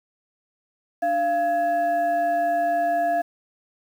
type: tone with frequency modulation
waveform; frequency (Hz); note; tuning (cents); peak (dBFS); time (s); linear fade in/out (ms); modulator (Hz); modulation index
sine; 690; F5; -21; -19; 1.02-3.22; 10; 986; 0.43
effects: 8-bit